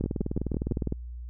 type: two click trains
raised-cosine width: 3 ms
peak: -15 / -16 dBFS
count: 5 / 19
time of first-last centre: 0.04-0.712 / 0.01-0.924 s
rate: 5.95 / 19.7 Hz
effects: added 60 Hz sine -36 dBFS peak until 1.29 s